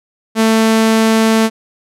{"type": "tone", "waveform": "sawtooth", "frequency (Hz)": 222.4, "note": "A3", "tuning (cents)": 19, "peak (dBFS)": -5, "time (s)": [0.35, 1.5], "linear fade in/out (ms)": 50, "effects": ["low-pass 12000 Hz 12 dB/octave"]}